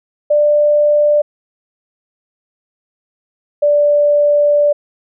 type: tone pair in turn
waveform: sine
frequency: 592 / 585.5 Hz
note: D5 / D5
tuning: +14 / -5 cents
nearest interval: unison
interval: 19 cents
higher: first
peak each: -8 dBFS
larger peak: neither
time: 0.3-1.22 / 3.62-4.73 s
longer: second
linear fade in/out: 10 ms
effects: none